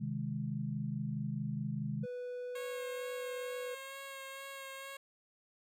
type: chord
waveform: sine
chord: Ab major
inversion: first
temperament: equal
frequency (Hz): 130.81 / 155.56 / 207.7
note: C3 / Eb3 / Ab3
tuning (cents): 0 / 0 / 0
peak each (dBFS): -39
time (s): 0-2.06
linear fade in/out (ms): 20
type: tone with pitch glide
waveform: triangle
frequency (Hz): 493.9 to 498.2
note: B4 to B4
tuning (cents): 0 to +15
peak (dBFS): -37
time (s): 2.03-3.75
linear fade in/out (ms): 10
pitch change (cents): +15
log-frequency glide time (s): 2.4-3
type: tone with vibrato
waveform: 10% pulse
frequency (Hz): 543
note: C#5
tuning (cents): -36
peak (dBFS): -36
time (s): 2.55-4.97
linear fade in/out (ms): 5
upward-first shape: sine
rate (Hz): 2.2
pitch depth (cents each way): 17
effects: none